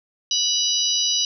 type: harmonic tone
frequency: 981 Hz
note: B5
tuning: 12 cents flat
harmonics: 3 / 4 / 5 / 6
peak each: -24 / -24 / -24 / -24 dBFS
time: 0.31-1.25 s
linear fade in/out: 2 ms
effects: none